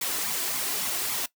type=noise with flanger; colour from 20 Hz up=white; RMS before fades=-29 dBFS; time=0.01-1.26 s; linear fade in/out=5 ms; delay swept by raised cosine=0.87 to 2.97 ms; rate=3.6 Hz; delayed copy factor=+0.55; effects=noise-tail reverb RT60 0.1 s tail -18 dB re dry + high-pass 150 Hz 12 dB/octave